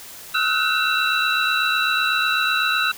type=tone cluster; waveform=sine; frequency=1289 / 1443 / 1511 / 2693 / 3923 Hz; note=E6 / F#6 / F#6 / E7 / B7; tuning=-39 / -44 / +36 / +36 / -12 cents; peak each=-24 dBFS; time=0.34-2.92 s; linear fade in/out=10 ms; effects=white hiss -39 dBFS RMS until 2.97 s